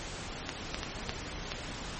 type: clicks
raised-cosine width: 0.2 ms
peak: -15 dBFS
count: 5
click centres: 0.492 / 0.745 / 0.832 / 1.094 / 1.519 s
effects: pink hiss -40 dBFS RMS until 1.99 s + MP3 32 kbps